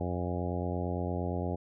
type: harmonic tone with a mistuned harmonic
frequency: 88.7 Hz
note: F2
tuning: 27 cents sharp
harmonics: 1 / 2 / 3 / 4 / 5 / 6 / 7 / 8 / 9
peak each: -34 / -37 / -39 / -40 / -41 / -42 / -42 / -43 / -44 dBFS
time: 0-1.56 s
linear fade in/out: 10 ms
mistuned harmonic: 9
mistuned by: +45 cents
effects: none